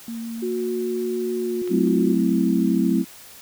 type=tone with vibrato; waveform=sine; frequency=230 Hz; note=A#3; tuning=23 cents flat; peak=-28 dBFS; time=0.08-1.62 s; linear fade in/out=2 ms; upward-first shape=triangle; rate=6.6 Hz; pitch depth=13 cents each way
type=tone with pitch glide; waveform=sine; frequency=364.9 to 360.1 Hz; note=F#4 to F#4; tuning=-24 to -47 cents; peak=-23 dBFS; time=0.42-2.14 s; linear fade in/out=10 ms; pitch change=-23 cents; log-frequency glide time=1.41-1.49 s
type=clicks; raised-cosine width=0.3 ms; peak=-24 / -29 dBFS; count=2; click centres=1.676 / 1.873 s
type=chord; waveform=sine; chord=F# half-diminished seventh; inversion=none; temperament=equal with one note detuned; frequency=186.71 / 220 / 261.6 / 329.6 Hz; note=F#3 / A3 / C4 / E4; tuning=+16 / 0 / 0 / 0 cents; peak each=-22 / -22 / -22 / -23 dBFS; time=1.69-3.05 s; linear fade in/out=50 ms
effects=white hiss -44 dBFS RMS until 3.41 s